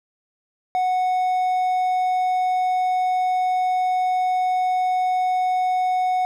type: tone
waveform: triangle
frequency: 737 Hz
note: F#5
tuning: 7 cents flat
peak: -16 dBFS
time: 0.75-6.25 s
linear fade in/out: 0 ms
effects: none